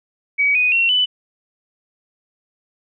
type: tone with pitch steps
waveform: sine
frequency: 2268 / 2488 / 2728 / 2993 Hz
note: C#7 / D#7 / F7 / F#7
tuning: +39 / -1 / -41 / +19 cents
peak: -13 dBFS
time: 0.38-1.06 s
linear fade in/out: 20 ms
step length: 170 ms
effects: none